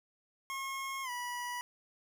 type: tone with pitch glide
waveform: 25% pulse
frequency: 1082 to 975.2 Hz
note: C#6 to B5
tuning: -42 to -22 cents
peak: -33 dBFS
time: 0.5-1.61 s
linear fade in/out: 0 ms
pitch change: -180 cents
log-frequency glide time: 1.03-1.1 s
effects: none